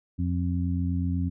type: harmonic tone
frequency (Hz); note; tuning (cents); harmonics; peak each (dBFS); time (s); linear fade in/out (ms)
88.1; F2; +16; 1 / 2 / 3; -26 / -30 / -31; 0.18-1.3; 20
effects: none